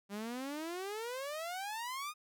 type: exponential sweep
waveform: sawtooth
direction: up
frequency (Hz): 196 to 1252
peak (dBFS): -35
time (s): 0.09-2.14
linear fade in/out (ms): 50
effects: none